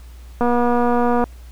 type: click train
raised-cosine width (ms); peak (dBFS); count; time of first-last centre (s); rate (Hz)
1; -6; 201; 0.41-1.24; 241
effects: added 60 Hz sine -36 dBFS peak until 1.51 s + pink hiss -51 dBFS RMS until 1.51 s